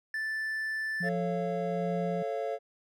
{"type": "tone", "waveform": "triangle", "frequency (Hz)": 1760, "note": "A6", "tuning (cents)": 0, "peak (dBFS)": -29, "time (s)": [0.14, 1.09], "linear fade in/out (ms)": 2}
{"type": "tone with tremolo", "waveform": "sine", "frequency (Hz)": 174.8, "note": "F3", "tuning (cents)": 2, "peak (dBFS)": -31, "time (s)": [1, 2.23], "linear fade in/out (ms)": 10, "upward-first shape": "sine", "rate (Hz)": 1.3, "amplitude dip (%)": 35}
{"type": "chord", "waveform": "triangle", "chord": "A augmented", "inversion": "none", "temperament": "just", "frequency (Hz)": [440, 550, 687.5], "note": ["A4", "C#5", "E#5"], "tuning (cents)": [0, -14, -27], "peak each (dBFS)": -33, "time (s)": [1.02, 2.59], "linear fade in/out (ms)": 50}
{"effects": []}